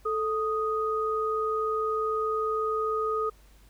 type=tone pair together; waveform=sine; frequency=438 / 1244.5 Hz; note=A4 / D#6; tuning=-8 / 0 cents; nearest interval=octave + tritone; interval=1808 cents; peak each=-28 / -28 dBFS; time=0.05-3.3 s; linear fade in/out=10 ms; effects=added 50 Hz sine -53 dBFS peak until 3.69 s + pink hiss -61 dBFS RMS until 3.69 s